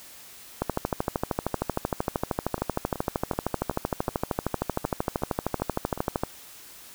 two click trains, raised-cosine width 1 ms, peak -20 / -10 dBFS, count 10 / 74, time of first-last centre 2.58-5.976 / 0.62-6.235 s, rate 2.65 / 13 Hz, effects white hiss -47 dBFS RMS until 6.94 s

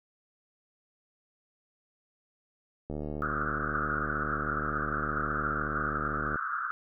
click train, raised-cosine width 2 ms, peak -23 dBFS, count 260, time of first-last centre 2.9-6.358 s, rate 74.9 Hz
white band-pass noise, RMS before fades -33 dBFS, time 3.22-6.71 s, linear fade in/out 0 ms, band 1200 to 1500 Hz, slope 96 dB/octave
effects none

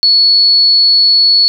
sine tone, 4401 Hz, C#8, 13 cents flat, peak -5 dBFS, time 0.03-1.48 s, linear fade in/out 0 ms, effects none

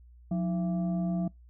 sine tone with frequency modulation, 179.1 Hz, F3, 44 cents sharp, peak -26 dBFS, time 0.31-1.28 s, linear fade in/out 5 ms, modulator 495 Hz, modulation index 0.48, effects noise-tail reverb RT60 0.2 s tail -26 dB re dry + added 60 Hz sine -51 dBFS peak until 1.49 s

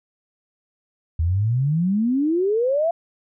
sine exponential sweep, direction up, 77.78 to 692 Hz, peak -17 dBFS, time 1.19-2.91 s, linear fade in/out 5 ms, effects none

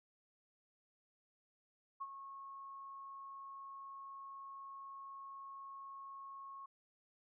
sine tone with ADSR envelope, 1094 Hz, C#6, 23 cents flat, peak -39 dBFS, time 2-6.66 s, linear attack 18 ms, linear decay 44 ms, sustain -9 dB, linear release 6 ms, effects none

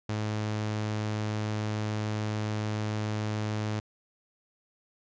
sawtooth tone, 106.9 Hz, A2, 49 cents flat, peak -25 dBFS, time 0.09-3.8 s, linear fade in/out 5 ms, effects resampled to 16000 Hz

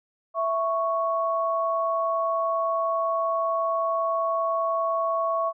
sine tone pair together, 661.1 / 1108.7 Hz, E5 / C#6, +5 / 0 cents, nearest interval major sixth, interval 895 cents, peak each -25 / -25 dBFS, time 0.34-5.53 s, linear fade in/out 50 ms, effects none

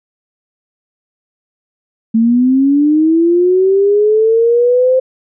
sine linear sweep, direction up, 220.8 to 522 Hz, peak -7 dBFS, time 2.14-5 s, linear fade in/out 10 ms, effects none

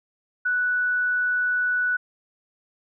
sine tone, 1480 Hz, F#6, in tune, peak -20 dBFS, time 0.45-1.97 s, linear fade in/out 10 ms, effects none

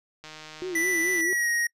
click train, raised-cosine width 0.2 ms, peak -25 dBFS, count 151, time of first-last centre 0.24-1.208 s, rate 155 Hz
sine tone with vibrato, 349.2 Hz, F4, in tune, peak -29 dBFS, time 0.62-1.33 s, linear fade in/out 0 ms, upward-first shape sine, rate 4.6 Hz, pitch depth 120 cents each way
square tone with pitch glide, 1980 to 1880.8 Hz, B6 to A#6, +4 to +15 cents, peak -24 dBFS, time 0.75-1.67 s, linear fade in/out 5 ms, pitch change -89 cents, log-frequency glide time 1.15-1.49 s
effects noise-tail reverb RT60 0.1 s tail -25 dB re dry + resampled to 32000 Hz

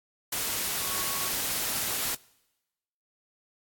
sine tone in noise, 1108.7 Hz, C#6, in tune, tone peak -40 dBFS, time 0.8-1.3 s, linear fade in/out 5 ms, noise white, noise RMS -30 dBFS, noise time 0.32-2.15 s, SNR -13 dB, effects noise-tail reverb RT60 1.0 s tail -24 dB re dry + AAC 64 kbps

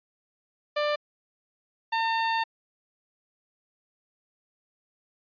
sawtooth tone pair in turn, 593 / 905.1 Hz, D5 / A5, +17 / +49 cents, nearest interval perfect fifth, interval 732 cents, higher second, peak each -20 dBFS, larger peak neither, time 0.76-0.96 / 1.92-2.44 s, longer second, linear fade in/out 10 ms, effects resampled to 11025 Hz

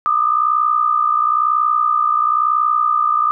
sine tone pair together, 1200 / 1261 Hz, D6 / D#6, +37 / +23 cents, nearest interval minor second, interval 86 cents, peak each -14 / -18 dBFS, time 0.06-3.31 s, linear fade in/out 0 ms, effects none

